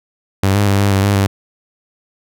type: tone with pitch steps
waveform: sawtooth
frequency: 97.1 / 101.9 / 99.1 / 100.4 / 97.6 / 101.1 / 98.5 Hz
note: G2 / G#2 / G2 / G2 / G2 / G#2 / G2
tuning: -16 / -32 / +19 / +42 / -7 / -46 / +9 cents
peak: -7 dBFS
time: 0.43-1.27 s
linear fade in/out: 5 ms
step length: 120 ms
effects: none